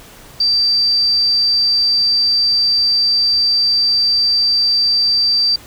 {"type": "tone", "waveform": "sine", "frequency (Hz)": 4670, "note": "D8", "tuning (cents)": -11, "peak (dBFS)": -11, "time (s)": [0.4, 5.56], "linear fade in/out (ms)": 5, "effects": ["pink hiss -40 dBFS RMS until 5.66 s"]}